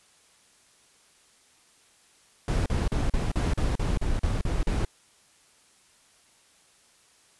brown noise bursts, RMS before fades -25 dBFS, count 11, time 2.48-4.85 s, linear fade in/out 2 ms, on 180 ms, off 39 ms, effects white hiss -60 dBFS RMS until 7.39 s + resampled to 24000 Hz

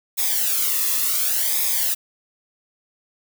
blue noise with flanger, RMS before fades -21 dBFS, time 0.17-1.95 s, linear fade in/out 20 ms, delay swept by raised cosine 0.68 to 1.33 ms, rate 0.69 Hz, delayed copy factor -0.75, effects none

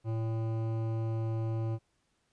sine tone with hard clipping, 112.4 Hz, A2, 37 cents sharp, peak -32 dBFS, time 0.04-1.79 s, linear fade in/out 50 ms, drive 14 dB, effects pink hiss -75 dBFS RMS until 2.32 s + resampled to 22050 Hz

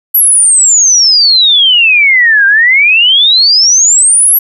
sine exponential two-way sweep, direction down then up, 11890 to 1572 to 11890 Hz, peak -3 dBFS, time 0.14-4.39 s, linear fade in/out 10 ms, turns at 2.46 s, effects none

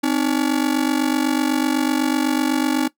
45% pulse ring-modulated tone, 284.4 Hz, C#4, 45 cents sharp, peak -14 dBFS, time 0.03-2.88 s, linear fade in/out 10 ms, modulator 24 Hz, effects noise-tail reverb RT60 0.1 s tail -18 dB re dry

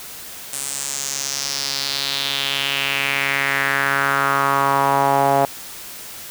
sawtooth tone with band-pass filter sweep, 138.59 Hz, C#3, in tune, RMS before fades -20 dBFS, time 0.53-5.45 s, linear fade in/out 0 ms, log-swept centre 9000 to 720 Hz, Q 3.3, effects white hiss -35 dBFS RMS until 6.3 s

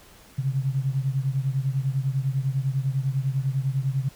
sine beating tone pair, 131.8 / 141.8 Hz, C3 / C#3, +13 / +40 cents, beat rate 10 Hz, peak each -24 / -27 dBFS, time 0.38-4.09 s, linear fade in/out 10 ms, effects pink hiss -51 dBFS RMS until 4.15 s

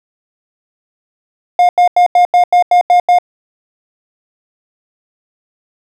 triangle tone bursts, 712 Hz, F5, 33 cents sharp, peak -3 dBFS, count 9, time 1.59-3.186 s, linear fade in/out 2 ms, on 100 ms, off 87 ms, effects none

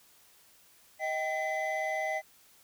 triangle tone cluster, 630 / 778 / 2021 Hz, D#5 / G5 / B6, +21 / -13 / +39 cents, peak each -31 / -32 / -32 dBFS, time 0.99-2.22 s, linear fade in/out 50 ms, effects tanh soft clip ceiling -23 dBFS + white hiss -61 dBFS RMS until 2.63 s

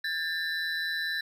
triangle tone cluster, 1617 / 1781 / 3970 Hz, G#6 / A6 / B7, -47 / +21 / +8 cents, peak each -33 / -30 / -33 dBFS, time 0.04-1.21 s, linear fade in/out 5 ms, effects none

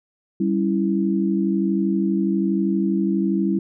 sine chord, C# diminished, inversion second, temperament equal, 196 / 277.2 / 329.6 Hz, G3 / C#4 / E4, 0 / 0 / 0 cents, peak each -20 / -26 / -22 dBFS, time 0.4-3.59 s, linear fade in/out 5 ms, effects none

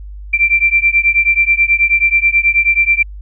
sine beating tone pair, 2349 / 2358.3 Hz, D7 / D7, 0 / +7 cents, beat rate 9.3 Hz, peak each -12 dBFS, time 0.33-3.03 s, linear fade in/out 10 ms, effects added 50 Hz sine -27 dBFS peak until 3.21 s

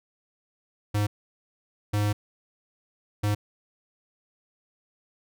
square tone bursts at uneven times, 103.83 Hz, G#2, in tune, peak -23 dBFS, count 3, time 0.94-1.07 / 1.93-2.13 / 3.23-3.35 s, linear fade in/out 10 ms, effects none

